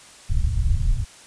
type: low-pass noise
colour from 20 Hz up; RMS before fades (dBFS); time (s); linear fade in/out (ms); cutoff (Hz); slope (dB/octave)
pink; -20; 0.29-1.05; 10; 110; 24
effects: white hiss -46 dBFS RMS until 1.26 s + resampled to 22050 Hz